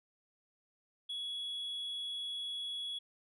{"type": "tone", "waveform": "sine", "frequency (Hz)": 3364, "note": "G#7", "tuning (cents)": 22, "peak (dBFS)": -35, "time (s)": [1.09, 2.99], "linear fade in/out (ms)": 10, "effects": ["tanh soft clip ceiling -36 dBFS"]}